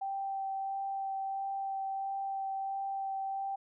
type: tone with vibrato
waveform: sine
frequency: 780 Hz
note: G5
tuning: 9 cents flat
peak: -33 dBFS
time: 0.01-3.56 s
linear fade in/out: 10 ms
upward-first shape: sine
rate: 1.5 Hz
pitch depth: 9 cents each way
effects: none